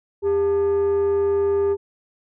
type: tone with frequency modulation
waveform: sine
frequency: 400 Hz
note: G4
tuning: 35 cents sharp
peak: -14 dBFS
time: 0.22-1.77 s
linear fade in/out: 50 ms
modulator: 485 Hz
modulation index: 0.21
effects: tanh soft clip ceiling -16 dBFS